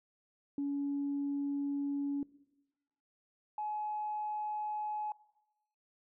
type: tone pair in turn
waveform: sine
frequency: 282.6 / 846.8 Hz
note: C#4 / G#5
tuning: +34 / +33 cents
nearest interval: octave + perfect fifth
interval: 1899 cents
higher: second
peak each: -31 / -34 dBFS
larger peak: first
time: 0.58-2.23 / 3.58-5.12 s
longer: first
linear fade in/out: 2 ms
effects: noise-tail reverb RT60 1.0 s tail -21 dB re dry + tanh soft clip ceiling -28 dBFS